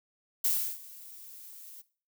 violet noise with ADSR envelope, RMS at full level -26 dBFS, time 0.44-1.82 s, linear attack 7 ms, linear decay 330 ms, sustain -22 dB, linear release 14 ms, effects noise-tail reverb RT60 0.4 s tail -18 dB re dry

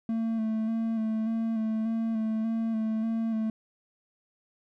triangle tone with vibrato, 223 Hz, A3, 23 cents sharp, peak -24 dBFS, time 0.09-3.5 s, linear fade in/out 2 ms, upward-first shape square, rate 1.7 Hz, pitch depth 23 cents each way, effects none

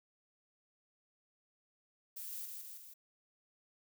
violet noise with echo, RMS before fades -45 dBFS, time 2.16-2.46 s, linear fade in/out 10 ms, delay 160 ms, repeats 3, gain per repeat -3 dB, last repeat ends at 2.94 s, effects none

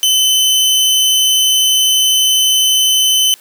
sawtooth tone, 3044 Hz, F#7, 48 cents sharp, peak -6 dBFS, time 0.03-3.34 s, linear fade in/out 0 ms, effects white hiss -44 dBFS RMS until 3.4 s + high-pass 150 Hz 12 dB/octave

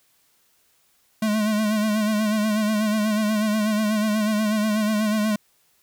square tone with vibrato, 213.6 Hz, G#3, 49 cents sharp, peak -20 dBFS, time 1.22-5.36 s, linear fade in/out 5 ms, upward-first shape sine, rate 8.2 Hz, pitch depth 50 cents each way, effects white hiss -63 dBFS RMS until 5.82 s

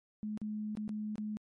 sine tone with dropouts, 212.6 Hz, G#3, 41 cents sharp, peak -35 dBFS, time 0.23-1.37 s, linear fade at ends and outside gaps 0 ms, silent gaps 0.375-0.416 / 0.752-0.772 / 0.879-0.892 / 1.156-1.181 s, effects MP3 48 kbps

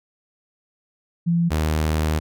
sine / sawtooth tone pair in turn, 170 / 77.81 Hz, F3 / D#2, -46 / +1 cents, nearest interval octave + major second, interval 1353 cents, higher first, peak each -16 / -15 dBFS, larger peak second, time 1.26-1.5 / 1.5-2.2 s, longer second, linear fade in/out 20 ms, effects none

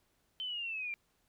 sine linear sweep, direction down, 3094 to 2349 Hz, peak -36 dBFS, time 0.4-0.94 s, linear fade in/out 0 ms, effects pink hiss -75 dBFS RMS until 1.28 s

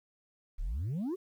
sine exponential sweep, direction up, 30.45 to 402.8 Hz, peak -29 dBFS, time 0.58-1.16 s, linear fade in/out 20 ms, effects tanh soft clip ceiling -31 dBFS + 11-bit

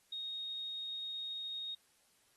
sine tone, 3729 Hz, A#7, in tune, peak -39 dBFS, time 0.12-1.75 s, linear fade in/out 5 ms, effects white hiss -71 dBFS RMS until 2.36 s + AAC 32 kbps

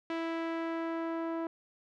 sawtooth tone with low-pass filter sweep, 329.6 Hz, E4, in tune, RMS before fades -35 dBFS, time 0.1-1.47 s, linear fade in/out 2 ms, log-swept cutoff 2800 to 1100 Hz, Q 0.98, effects none

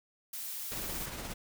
blue noise, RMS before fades -40 dBFS, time 0.33-1.06 s, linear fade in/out 5 ms
pink noise with tremolo, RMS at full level -39 dBFS, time 0.71-1.34 s, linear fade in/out 10 ms, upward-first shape triangle, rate 17 Hz, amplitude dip 45%
effects none

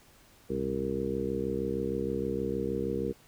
harmonic tone with a mistuned harmonic, 66.4 Hz, C2, 26 cents sharp, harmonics 1 / 2 / 3 / 4 / 5 / 6 / 7, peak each -42 / -41 / -36 / -38 / -37 / -35 / -34 dBFS, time 0.49-3.13 s, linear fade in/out 20 ms, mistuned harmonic 2, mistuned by -99 cents, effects pink hiss -59 dBFS RMS until 3.27 s

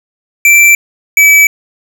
square tone pair in turn, 2341 / 2297 Hz, D7 / D7, -6 / -39 cents, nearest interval unison, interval 33 cents, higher first, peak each -3 dBFS, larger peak neither, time 0.45-0.75 / 1.17-1.47 s, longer neither, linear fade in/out 2 ms, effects none

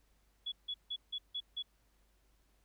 sine tone bursts, 3386 Hz, G#7, 33 cents sharp, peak -36 dBFS, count 6, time 0.46-1.626 s, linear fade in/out 10 ms, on 61 ms, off 160 ms, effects added 50 Hz sine -70 dBFS peak until 2.64 s + pink hiss -75 dBFS RMS until 2.64 s

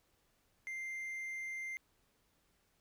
triangle tone, 2093 Hz, C7, in tune, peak -38 dBFS, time 0.67-1.77 s, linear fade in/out 0 ms, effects pink hiss -75 dBFS RMS until 2.8 s

